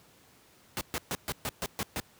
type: noise bursts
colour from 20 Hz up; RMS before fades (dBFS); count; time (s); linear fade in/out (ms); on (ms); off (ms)
pink; -32; 8; 0.77-2; 0; 40; 130
effects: pink hiss -60 dBFS RMS until 2.19 s + high-pass 80 Hz 12 dB/octave